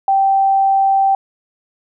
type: tone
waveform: sine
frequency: 780 Hz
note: G5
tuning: 9 cents flat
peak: -10 dBFS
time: 0.08-1.15 s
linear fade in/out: 2 ms
effects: none